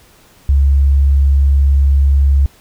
sine tone, 69.3 Hz, C#2, in tune, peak -7 dBFS, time 0.49-2.46 s, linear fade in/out 0 ms, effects pink hiss -47 dBFS RMS until 2.6 s

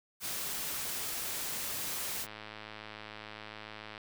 white noise, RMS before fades -37 dBFS, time 0.2-2.27 s, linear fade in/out 50 ms
click train, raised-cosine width 0.3 ms, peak -28 dBFS, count 187, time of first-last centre 2.24-3.978 s, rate 107 Hz
effects none

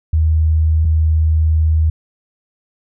sine tone pair in turn, 79 / 79 Hz, D#2 / D#2, +27 / +27 cents, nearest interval unison, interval 0 cents, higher neither, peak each -10 dBFS, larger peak neither, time 0.13-0.85 / 0.85-1.9 s, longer second, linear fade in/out 5 ms, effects none

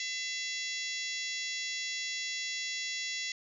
harmonic tone with a mistuned harmonic, 675 Hz, E5, 41 cents sharp, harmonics 3 / 4 / 5 / 6 / 7 / 8 / 9 / 10, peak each -38 / -43 / -42 / -43 / -45 / -43 / -45 / -44 dBFS, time 0-3.32 s, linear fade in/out 2 ms, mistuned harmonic 7, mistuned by -29 cents, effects none

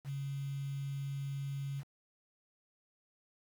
sine tone with quantisation, 138.6 Hz, C#3, in tune, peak -36 dBFS, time 0.04-1.84 s, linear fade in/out 50 ms, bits 9, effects none

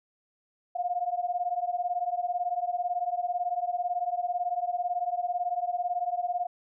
sine beating tone pair, 702 / 720 Hz, F5 / F#5, +9 / -47 cents, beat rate 18 Hz, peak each -30 dBFS, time 0.75-6.47 s, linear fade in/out 10 ms, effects none

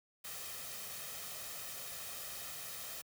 white noise with comb filter, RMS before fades -45 dBFS, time 0.24-3.02 s, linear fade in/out 10 ms, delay 1.6 ms, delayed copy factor +0.55, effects high-pass 60 Hz 12 dB/octave

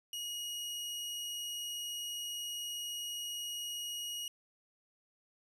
sawtooth tone, 2889 Hz, F#7, 42 cents flat, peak -35 dBFS, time 0.13-4.28 s, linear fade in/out 2 ms, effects resampled to 32000 Hz

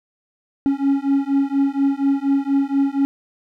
triangle beating tone pair, 274.6 / 278.8 Hz, C#4 / C#4, -16 / +10 cents, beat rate 4.2 Hz, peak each -17 dBFS, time 0.66-3.05 s, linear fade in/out 0 ms, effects none

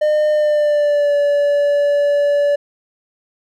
triangle tone with pitch glide, 606 to 576.3 Hz, D#5 to D5, -46 to -33 cents, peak -10 dBFS, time 0.01-2.56 s, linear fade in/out 10 ms, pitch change -87 cents, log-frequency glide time 0.31-1.15 s, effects none

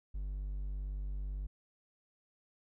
triangle tone, 49 Hz, G1, in tune, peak -34 dBFS, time 0.14-1.47 s, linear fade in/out 10 ms, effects none

